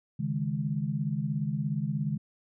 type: chord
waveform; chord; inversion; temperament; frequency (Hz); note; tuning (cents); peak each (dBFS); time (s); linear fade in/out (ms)
sine; C# suspended second; none; equal; 138.59 / 155.56 / 207.7; C#3 / D#3 / G#3; 0 / 0 / 0; -32 / -31 / -33; 0.19-2.18; 10
effects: none